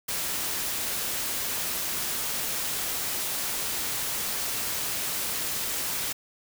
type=noise; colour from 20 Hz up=white; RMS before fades=-30 dBFS; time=0.08-6.13 s; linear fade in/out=10 ms; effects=none